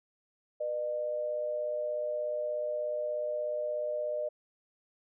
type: tone pair together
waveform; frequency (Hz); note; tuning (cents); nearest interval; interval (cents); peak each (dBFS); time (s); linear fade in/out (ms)
sine; 488.4 / 605.1; B4 / D#5; -19 / -48; major third; 371; -39 / -31; 0.6-4.29; 10
effects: none